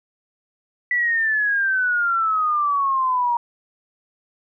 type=exponential sweep; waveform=sine; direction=down; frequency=1975.5 to 942 Hz; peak=-17 dBFS; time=0.91-3.37 s; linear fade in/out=2 ms; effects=none